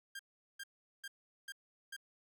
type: tone bursts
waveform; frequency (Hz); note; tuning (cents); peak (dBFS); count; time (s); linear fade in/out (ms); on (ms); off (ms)
sawtooth; 1601; G6; +36; -40; 5; 0.15-1.965; 5; 43; 400
effects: none